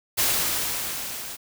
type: noise with level ramp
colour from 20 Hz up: white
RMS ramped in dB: -21 to -36 dBFS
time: 0.17-1.37 s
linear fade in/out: 20 ms
effects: none